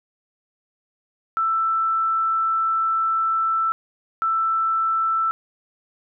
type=tone pair in turn; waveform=sine; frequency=1327 / 1327 Hz; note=E6 / E6; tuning=+11 / +11 cents; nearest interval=unison; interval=0 cents; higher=neither; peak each=-18 dBFS; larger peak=neither; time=1.37-3.72 / 4.22-5.31 s; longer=first; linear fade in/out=0 ms; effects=none